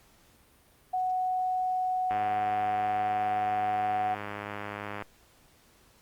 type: tone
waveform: sine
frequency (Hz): 740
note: F#5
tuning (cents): 0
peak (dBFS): -26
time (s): 0.93-4.15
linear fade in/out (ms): 10
type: click train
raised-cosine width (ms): 0.5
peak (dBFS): -21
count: 301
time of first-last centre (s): 2.11-5.023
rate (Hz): 103
effects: pink hiss -61 dBFS RMS until 6.01 s + Opus 48 kbps